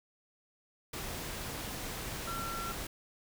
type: tone in noise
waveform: sine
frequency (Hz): 1360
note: F6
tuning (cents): -46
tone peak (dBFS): -38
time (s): 2.27-2.72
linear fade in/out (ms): 5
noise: pink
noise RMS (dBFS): -40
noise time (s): 0.93-2.87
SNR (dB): -1
effects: none